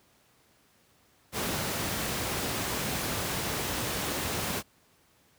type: noise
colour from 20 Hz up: pink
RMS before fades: -31 dBFS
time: 1.32-4.63 s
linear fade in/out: 50 ms
effects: pink hiss -64 dBFS RMS until 5.38 s + high-pass 80 Hz 12 dB/octave